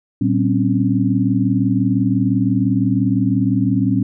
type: tone cluster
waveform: sine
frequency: 115.2 / 192.5 / 258.4 / 278.3 Hz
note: A#2 / G3 / C4 / C#4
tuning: -20 / -31 / -21 / +7 cents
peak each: -19 dBFS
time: 0.21-4.03 s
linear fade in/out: 5 ms
effects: none